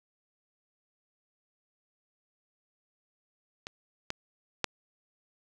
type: clicks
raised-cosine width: 0.2 ms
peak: -21 / -15 / -9 dBFS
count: 3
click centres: 3.669 / 4.104 / 4.643 s
effects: none